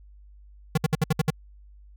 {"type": "tone bursts", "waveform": "square", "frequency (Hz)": 156, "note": "D#3", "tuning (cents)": 5, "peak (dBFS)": -19, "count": 7, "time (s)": [0.75, 1.304], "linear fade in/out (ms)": 5, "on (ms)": 26, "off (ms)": 62, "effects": ["added 50 Hz sine -47 dBFS peak until 1.96 s"]}